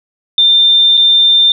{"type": "tone with dropouts", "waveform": "sine", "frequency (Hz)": 3590, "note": "A7", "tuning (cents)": 34, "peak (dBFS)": -5, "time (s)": [0.38, 1.52], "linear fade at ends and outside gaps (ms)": 2, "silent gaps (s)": [0.971, 0.975], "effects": []}